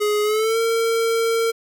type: tone with pitch glide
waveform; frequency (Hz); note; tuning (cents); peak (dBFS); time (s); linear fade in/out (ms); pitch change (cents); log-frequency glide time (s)
square; 418.5 to 456.4; G#4 to A#4; +13 to -37; -18; 0-1.52; 20; +150; 0.23-0.58
effects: none